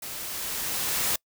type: noise with level ramp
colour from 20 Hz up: white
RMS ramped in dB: -37 to -25 dBFS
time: 0.02-1.16 s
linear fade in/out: 5 ms
effects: noise-tail reverb RT60 0.1 s tail -26 dB re dry